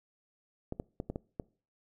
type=clicks; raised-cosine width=2 ms; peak=-22 dBFS; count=6; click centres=0.724 / 0.799 / 1.001 / 1.1 / 1.159 / 1.398 s; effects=noise-tail reverb RT60 0.4 s tail -23 dB re dry